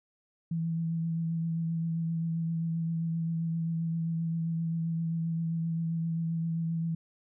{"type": "tone with vibrato", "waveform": "sine", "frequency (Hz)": 164.81, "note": "E3", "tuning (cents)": 0, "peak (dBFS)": -28, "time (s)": [0.51, 6.95], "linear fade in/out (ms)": 5, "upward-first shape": "triangle", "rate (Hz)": 7.6, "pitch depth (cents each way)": 22, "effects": []}